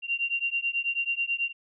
sine beating tone pair, 2762 / 2771.2 Hz, F7 / F7, -20 / -14 cents, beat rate 9.2 Hz, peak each -29 dBFS, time 0.02-1.53 s, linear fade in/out 50 ms, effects none

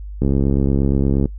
click train, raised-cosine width 3 ms, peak -5 dBFS, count 72, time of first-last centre 0.22-1.256 s, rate 68.5 Hz, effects noise-tail reverb RT60 0.1 s tail -21 dB re dry + added 50 Hz sine -28 dBFS peak until 1.38 s

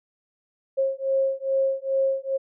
sine beating tone pair, 537 / 539.4 Hz, C5 / C#5, +45 / -47 cents, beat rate 2.4 Hz, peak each -24 dBFS, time 0.77-2.38 s, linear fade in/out 20 ms, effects none

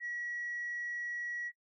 sine tone, 1922 Hz, B6, 48 cents flat, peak -35 dBFS, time 0-1.52 s, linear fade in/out 50 ms, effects noise-tail reverb RT60 0.1 s tail -22 dB re dry + tanh soft clip ceiling -32 dBFS

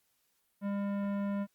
sine tone with tanh clipping, 200.8 Hz, G3, 42 cents sharp, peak -33 dBFS, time 0.61-1.47 s, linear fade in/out 50 ms, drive 16 dB, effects white hiss -75 dBFS RMS until 1.54 s + Opus 48 kbps

